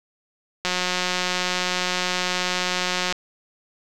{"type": "click train", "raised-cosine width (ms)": 0.2, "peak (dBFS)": -6, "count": 449, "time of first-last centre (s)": [0.65, 3.125], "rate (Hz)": 181, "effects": []}